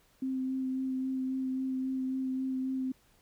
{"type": "tone with vibrato", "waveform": "sine", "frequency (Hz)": 261.6, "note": "C4", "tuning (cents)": 0, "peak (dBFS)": -30, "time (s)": [0.22, 2.92], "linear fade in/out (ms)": 5, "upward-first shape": "sine", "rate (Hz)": 3.7, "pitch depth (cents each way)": 13, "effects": ["pink hiss -66 dBFS RMS until 3.21 s"]}